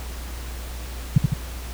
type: tone with echo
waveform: sine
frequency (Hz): 139.5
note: C#3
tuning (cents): +11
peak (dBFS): -8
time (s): 1.16-1.18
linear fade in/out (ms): 5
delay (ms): 79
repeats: 2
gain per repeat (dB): -4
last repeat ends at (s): 1.338
effects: added 60 Hz sine -31 dBFS peak until 1.73 s + pink hiss -39 dBFS RMS until 1.73 s